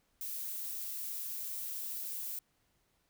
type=noise; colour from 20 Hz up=violet; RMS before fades=-40 dBFS; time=0.21-2.39 s; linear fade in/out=2 ms; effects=pink hiss -75 dBFS RMS until 3.09 s